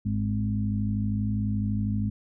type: harmonic tone with a mistuned harmonic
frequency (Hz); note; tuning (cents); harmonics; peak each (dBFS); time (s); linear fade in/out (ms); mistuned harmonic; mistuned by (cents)
52.2; G#1; +10; 1 / 2 / 4 / 5; -35 / -27 / -28 / -36; 0.05-2.1; 10; 1; -38
effects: none